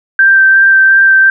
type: tone with vibrato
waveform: sine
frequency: 1568 Hz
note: G6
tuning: in tune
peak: -3 dBFS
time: 0.19-1.3 s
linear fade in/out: 2 ms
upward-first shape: sine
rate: 2.8 Hz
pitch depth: 12 cents each way
effects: none